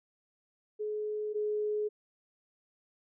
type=tone pair in turn; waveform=sine; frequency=424.2 / 421.9 Hz; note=G#4 / G#4; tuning=+37 / +27 cents; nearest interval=unison; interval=10 cents; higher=first; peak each=-32 / -29 dBFS; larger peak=second; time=0.79-1.34 / 1.34-1.89 s; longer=neither; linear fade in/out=20 ms; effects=none